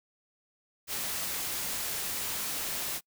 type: noise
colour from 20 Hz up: white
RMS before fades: -34 dBFS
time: 0.87-3.01 s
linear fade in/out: 50 ms
effects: noise-tail reverb RT60 0.1 s tail -26 dB re dry